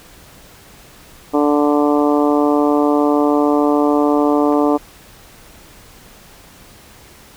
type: harmonic tone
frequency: 146.83 Hz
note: D3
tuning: in tune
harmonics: 2 / 3 / 4 / 5 / 6 / 7 / 8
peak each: -14 / -18 / -20 / -22 / -24 / -25 / -26 dBFS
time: 1.33-4.78 s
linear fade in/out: 20 ms
type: clicks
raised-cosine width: 0.5 ms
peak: -22 dBFS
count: 2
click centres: 4.525 / 4.537 s
effects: pink hiss -43 dBFS RMS until 7.36 s